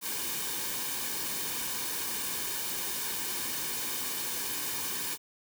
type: noise with comb filter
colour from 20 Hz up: white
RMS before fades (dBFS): -34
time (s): 0.01-5.18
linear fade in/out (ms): 50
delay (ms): 1.5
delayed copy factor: -0.6
effects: none